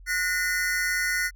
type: tone cluster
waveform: square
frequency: 1455 / 1837 / 2020 Hz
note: F#6 / A#6 / B6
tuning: -29 / -26 / +39 cents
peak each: -29 dBFS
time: 0.06-1.31 s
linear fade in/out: 50 ms
effects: added 44 Hz sine -44 dBFS peak until 1.35 s